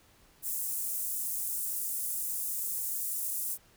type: high-pass noise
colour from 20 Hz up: pink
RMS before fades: -34 dBFS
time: 0.42-3.58 s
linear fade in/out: 50 ms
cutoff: 8800 Hz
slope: 24 dB/octave
effects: pink hiss -62 dBFS RMS until 3.76 s